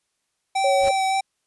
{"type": "tone with vibrato", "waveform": "square", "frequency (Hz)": 771, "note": "G5", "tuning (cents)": -29, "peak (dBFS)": -20, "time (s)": [0.55, 1.21], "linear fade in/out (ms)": 10, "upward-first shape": "sine", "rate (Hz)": 3.5, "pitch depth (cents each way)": 14}
{"type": "tone", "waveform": "sine", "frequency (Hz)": 554.4, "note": "C#5", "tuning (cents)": 0, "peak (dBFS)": -18, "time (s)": [0.64, 0.91], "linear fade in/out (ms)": 5}
{"type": "noise with exponential growth", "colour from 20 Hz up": "pink", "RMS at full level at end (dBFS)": -29, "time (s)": [0.71, 0.89], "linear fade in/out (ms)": 5, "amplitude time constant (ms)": 37}
{"effects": ["white hiss -74 dBFS RMS until 1.46 s", "resampled to 24000 Hz"]}